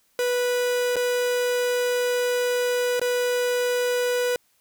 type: tone with dropouts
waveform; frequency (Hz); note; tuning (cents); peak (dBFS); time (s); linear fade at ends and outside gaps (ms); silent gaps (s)
45% pulse; 491.9; B4; -7; -21; 0.19-4.36; 1; 0.958-0.965 / 2.996-3.015
effects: white hiss -65 dBFS RMS until 4.6 s